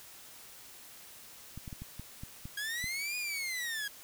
clicks, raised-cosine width 5 ms, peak -30 dBFS, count 8, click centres 1.576 / 1.678 / 1.728 / 1.82 / 1.996 / 2.235 / 2.455 / 2.842 s
sawtooth linear two-way sweep, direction up then down, 1629 to 2476 to 1629 Hz, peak -31 dBFS, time 2.57-3.88 s, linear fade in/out 5 ms, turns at 3.17 s
effects white hiss -52 dBFS RMS until 4.03 s

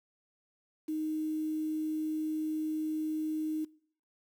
sine tone with quantisation, 311.1 Hz, D#4, in tune, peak -31 dBFS, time 0.88-3.65 s, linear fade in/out 10 ms, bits 9, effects noise-tail reverb RT60 0.6 s tail -23 dB re dry

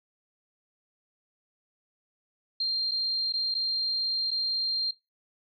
sine tone with dropouts, 4186 Hz, C8, in tune, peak -25 dBFS, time 2.6-4.91 s, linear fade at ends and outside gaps 5 ms, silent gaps 2.912-2.916 / 3.325-3.336 / 3.543-3.549 / 4.307-4.313 s, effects noise-tail reverb RT60 0.2 s tail -17 dB re dry

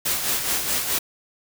white noise with tremolo, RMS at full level -22 dBFS, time 0.05-0.99 s, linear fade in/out 10 ms, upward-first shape sine, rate 4.7 Hz, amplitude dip 50%, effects none

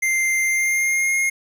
square tone with pitch glide, 2093 to 2141 Hz, C7 to C7, 0 to +39 cents, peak -18 dBFS, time 0.02-1.3 s, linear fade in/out 10 ms, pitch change +39 cents, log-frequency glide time 0.43-1.15 s, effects resampled to 32000 Hz + 9-bit

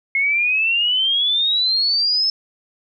sine exponential sweep, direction up, 2157 to 5280 Hz, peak -15 dBFS, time 0.15-2.3 s, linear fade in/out 2 ms, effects none

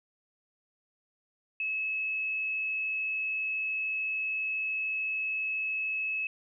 sine tone, 2587 Hz, E7, 33 cents flat, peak -29 dBFS, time 1.6-6.27 s, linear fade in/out 2 ms, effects none

